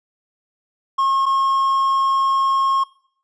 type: tone pair in turn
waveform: triangle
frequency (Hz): 1081 / 1081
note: C#6 / C#6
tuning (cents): -44 / -44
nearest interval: unison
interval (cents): 0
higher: neither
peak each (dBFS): -13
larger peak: neither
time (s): 0.98-1.26 / 1.26-2.84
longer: second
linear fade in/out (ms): 10
effects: noise-tail reverb RT60 0.6 s tail -21 dB re dry + resampled to 22050 Hz